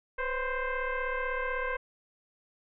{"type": "tone with frequency modulation", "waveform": "sine", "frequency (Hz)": 537, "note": "C5", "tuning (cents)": 45, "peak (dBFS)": -29, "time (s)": [0.18, 1.77], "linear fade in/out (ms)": 10, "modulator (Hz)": 519, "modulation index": 3, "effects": []}